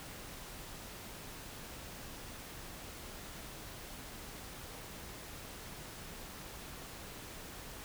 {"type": "silence", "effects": ["pink hiss -48 dBFS RMS until 7.84 s"]}